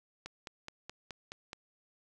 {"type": "click train", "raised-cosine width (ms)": 0.2, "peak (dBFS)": -25, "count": 7, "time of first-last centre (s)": [0.26, 1.531], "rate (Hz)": 4.72, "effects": []}